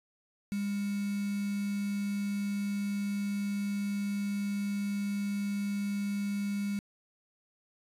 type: tone with quantisation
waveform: sine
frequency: 202 Hz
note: G#3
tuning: 48 cents flat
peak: -30 dBFS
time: 0.52-6.79 s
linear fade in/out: 0 ms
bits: 7
effects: resampled to 32000 Hz